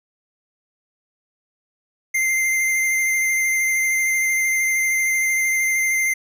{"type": "tone with vibrato", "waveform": "square", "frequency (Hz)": 2089, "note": "C7", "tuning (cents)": -3, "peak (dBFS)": -18, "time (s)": [2.14, 6.14], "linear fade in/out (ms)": 10, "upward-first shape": "triangle", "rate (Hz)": 13, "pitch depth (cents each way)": 17, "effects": []}